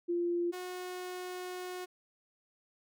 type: tone pair in turn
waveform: sine / sawtooth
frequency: 346.6 / 363.6 Hz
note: F4 / F#4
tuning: -13 / -30 cents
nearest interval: minor second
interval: 83 cents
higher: second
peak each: -29 / -35 dBFS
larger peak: first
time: 0.08-0.52 / 0.52-1.86 s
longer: second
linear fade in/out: 20 ms
effects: none